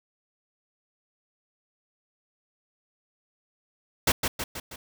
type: noise with echo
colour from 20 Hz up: pink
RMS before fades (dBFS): -21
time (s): 4.07-4.12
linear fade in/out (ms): 5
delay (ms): 160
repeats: 4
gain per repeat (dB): -5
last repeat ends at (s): 4.76
effects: none